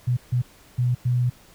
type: tone bursts at uneven times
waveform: sine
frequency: 123.47 Hz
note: B2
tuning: in tune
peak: -18 dBFS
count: 4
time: 0.07-0.17 / 0.32-0.42 / 0.78-0.95 / 1.05-1.3 s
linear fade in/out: 10 ms
effects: pink hiss -52 dBFS RMS until 1.54 s